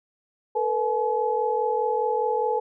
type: tone cluster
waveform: sine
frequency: 445.1 / 490 / 853 Hz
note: A4 / B4 / G#5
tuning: +20 / -14 / +46 cents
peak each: -26 / -26 / -25 dBFS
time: 0.55-2.6 s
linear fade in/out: 10 ms
effects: none